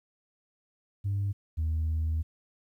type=tone pair in turn; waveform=sine; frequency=99.7 / 79.38 Hz; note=G2 / D#2; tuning=+30 / +35 cents; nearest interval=major third; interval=395 cents; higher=first; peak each=-25 / -24 dBFS; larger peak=second; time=1.04-1.33 / 1.57-2.23 s; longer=second; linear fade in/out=20 ms; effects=tanh soft clip ceiling -24 dBFS + 11-bit